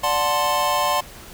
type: chord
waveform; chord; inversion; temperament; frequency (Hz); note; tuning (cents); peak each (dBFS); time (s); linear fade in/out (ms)
square; D dominant seventh; none; equal with one note detuned; 587.3 / 734 / 880 / 1046.5; D5 / F#5 / A5 / C6; 0 / -14 / 0 / 0; -26 / -26 / -26 / -22; 0.03-1.01; 10
effects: pink hiss -41 dBFS RMS until 1.33 s